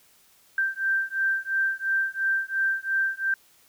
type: beating tone pair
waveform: sine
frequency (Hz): 1568 / 1570.9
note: G6 / G6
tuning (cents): 0 / +3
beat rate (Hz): 2.9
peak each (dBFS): -26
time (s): 0.58-3.34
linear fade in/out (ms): 2
effects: white hiss -59 dBFS RMS until 3.68 s